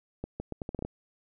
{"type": "accelerating click train", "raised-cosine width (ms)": 2, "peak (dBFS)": -21, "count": 9, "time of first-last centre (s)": [0.24, 0.85], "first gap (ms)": 160, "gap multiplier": 0.77, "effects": []}